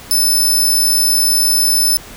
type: tone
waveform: 15% pulse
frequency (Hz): 5274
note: E8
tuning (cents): 0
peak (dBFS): -5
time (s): 0.11-1.97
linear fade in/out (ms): 0
effects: pink hiss -35 dBFS RMS until 2.16 s